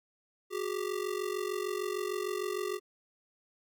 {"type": "ring-modulated tone", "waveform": "square", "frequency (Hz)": 392, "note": "G4", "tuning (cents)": 0, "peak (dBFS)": -30, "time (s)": [0.5, 2.8], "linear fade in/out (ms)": 50, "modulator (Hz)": 23.3, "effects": []}